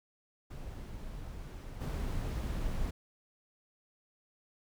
brown noise with level steps, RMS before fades -43 / -35 dBFS, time 0.5-2.91 s, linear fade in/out 10 ms, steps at 1.8 s, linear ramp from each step 20 ms, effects none

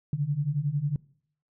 sine beating tone pair, 138.59 / 149.59 Hz, C#3 / D3, 0 / +32 cents, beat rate 11 Hz, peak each -29 / -27 dBFS, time 0.13-0.96 s, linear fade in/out 2 ms, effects noise-tail reverb RT60 0.6 s tail -22 dB re dry

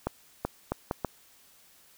accelerating click train, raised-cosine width 1 ms, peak -14 dBFS, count 5, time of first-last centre 0.07-1.047 s, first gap 380 ms, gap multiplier 0.71, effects white hiss -59 dBFS RMS until 1.97 s

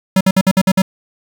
square tone bursts, 189.7 Hz, F#3, 43 cents sharp, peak -9 dBFS, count 7, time 0.16-0.82 s, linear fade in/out 5 ms, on 48 ms, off 54 ms, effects 7-bit

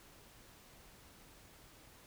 silence, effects pink hiss -60 dBFS RMS until 2.06 s

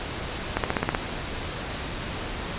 accelerating click train, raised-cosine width 0.5 ms, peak -7 dBFS, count 7, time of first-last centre 0.57-0.949 s, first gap 68 ms, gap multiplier 0.97, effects pink hiss -32 dBFS RMS until 2.58 s + resampled to 8000 Hz

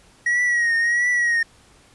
triangle tone with vibrato, 1900 Hz, A#6, 33 cents sharp, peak -15 dBFS, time 0.26-1.43 s, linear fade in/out 5 ms, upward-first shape triangle, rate 1.5 Hz, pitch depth 64 cents each way, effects pink hiss -53 dBFS RMS until 1.94 s + resampled to 24000 Hz

